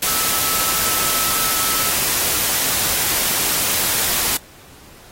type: tone in noise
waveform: sine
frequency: 1306 Hz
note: E6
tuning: 17 cents flat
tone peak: -28 dBFS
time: 0.06-1.93 s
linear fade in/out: 5 ms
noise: white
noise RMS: -19 dBFS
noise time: 0.02-4.37 s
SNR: -12 dB
effects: pink hiss -45 dBFS RMS until 5.11 s + AAC 48 kbps